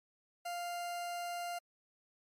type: tone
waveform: 40% pulse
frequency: 698.5 Hz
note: F5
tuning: in tune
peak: -37 dBFS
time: 0.45-1.59 s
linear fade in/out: 10 ms
effects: MP3 64 kbps